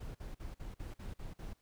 brown noise bursts, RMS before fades -44 dBFS, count 8, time 0-1.536 s, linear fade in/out 10 ms, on 150 ms, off 48 ms, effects pink hiss -75 dBFS RMS until 1.61 s

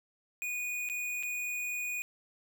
square tone with dropouts, 2464 Hz, D#7, 17 cents flat, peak -34 dBFS, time 0.42-2.02 s, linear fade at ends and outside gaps 0 ms, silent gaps 0.889-0.898 / 1.227-1.233 s, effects none

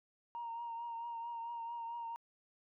sine tone with vibrato, 932.3 Hz, A#5, in tune, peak -39 dBFS, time 0.35-2.16 s, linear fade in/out 0 ms, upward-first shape triangle, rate 4.5 Hz, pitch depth 34 cents each way, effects tanh soft clip ceiling -36 dBFS

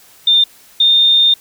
sine tone pair in turn, 3607 / 3634 Hz, A7 / A#7, +42 / -45 cents, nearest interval unison, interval 13 cents, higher second, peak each -7 / -7 dBFS, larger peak neither, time 0.27-0.44 / 0.8-1.34 s, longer second, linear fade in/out 5 ms, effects white hiss -45 dBFS RMS until 1.4 s

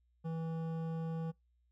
triangle tone with hard clipping, 163.1 Hz, E3, 18 cents flat, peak -38 dBFS, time 0.24-1.32 s, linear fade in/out 20 ms, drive 16 dB, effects noise-tail reverb RT60 0.2 s tail -26 dB re dry + added 60 Hz sine -70 dBFS peak until 1.71 s

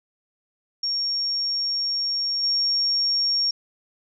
sine tone with level steps, 5540 Hz, F8, 15 cents flat, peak -22 / -19 dBFS, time 0.83-3.51 s, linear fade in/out 5 ms, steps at 2.43 s, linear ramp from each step 5 ms, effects none

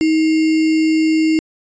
sine tone with sample-and-hold, 316.4 Hz, D#4, 29 cents sharp, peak -11 dBFS, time 0.01-1.39 s, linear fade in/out 0 ms, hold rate 2450 Hz, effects resampled to 16000 Hz

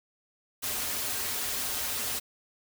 white noise with comb filter, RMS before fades -32 dBFS, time 0.62-2.2 s, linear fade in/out 20 ms, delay 6 ms, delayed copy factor -0.8, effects none

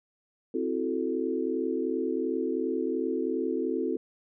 sine chord, F# half-diminished seventh, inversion second, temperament equal with one note detuned, 261.6 / 327.2 / 370 / 440 Hz, C4 / E4 / F#4 / A4, 0 / -13 / 0 / 0 cents, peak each -32 dBFS, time 0.54-3.97 s, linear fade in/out 5 ms, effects none

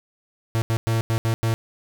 45% pulse tone bursts at uneven times, 113.4 Hz, A#2, 47 cents flat, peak -19 dBFS, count 6, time 0.55-0.62 / 0.7-0.77 / 0.87-1.01 / 1.1-1.18 / 1.25-1.34 / 1.43-1.54 s, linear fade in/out 0 ms, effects none

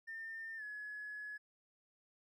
triangle tone with pitch glide, 1805 to 1693.9 Hz, A6 to G#6, +44 to +34 cents, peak -40 dBFS, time 0.07-1.38 s, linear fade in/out 20 ms, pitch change -110 cents, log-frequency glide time 0.57-0.63 s, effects tanh soft clip ceiling -41 dBFS

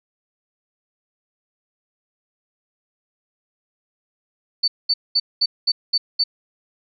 sine tone bursts, 4500 Hz, C#8, 25 cents sharp, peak -14 dBFS, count 7, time 4.63-6.24 s, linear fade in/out 10 ms, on 50 ms, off 210 ms, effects none

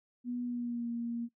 sine tone with pitch glide, 244.3 to 234.9 Hz, B3 to A#3, -19 to +13 cents, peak -33 dBFS, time 0.24-1.29 s, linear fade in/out 50 ms, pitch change -68 cents, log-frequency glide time 0.44-0.89 s, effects noise-tail reverb RT60 0.1 s tail -20 dB re dry

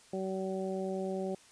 harmonic tone, 190 Hz, F#3, 46 cents sharp, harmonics 1 / 2 / 3 / 4, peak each -37 / -36 / -39 / -44 dBFS, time 0.13-1.35 s, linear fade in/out 5 ms, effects white hiss -59 dBFS RMS until 1.51 s + resampled to 22050 Hz

